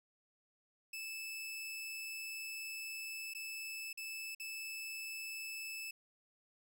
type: tone with dropouts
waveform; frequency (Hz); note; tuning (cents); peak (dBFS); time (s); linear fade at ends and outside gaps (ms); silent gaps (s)
sawtooth; 2623; E7; -9; -39; 0.93-5.91; 5; 3.337-3.348 / 3.93-3.974 / 4.349-4.398
effects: none